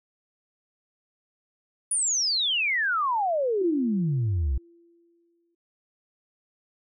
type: exponential sweep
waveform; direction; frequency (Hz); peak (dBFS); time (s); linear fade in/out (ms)
sine; down; 9956 to 60; -22; 1.91-4.58; 5
type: tone with exponential decay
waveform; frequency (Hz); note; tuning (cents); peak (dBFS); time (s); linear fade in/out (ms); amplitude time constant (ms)
sine; 340; F4; -46; -30; 3.61-5.55; 5; 420
effects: none